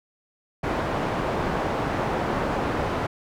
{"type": "low-pass noise", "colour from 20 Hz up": "white", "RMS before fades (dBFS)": -26, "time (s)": [0.63, 3.07], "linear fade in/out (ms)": 10, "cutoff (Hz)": 890, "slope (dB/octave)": 12, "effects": []}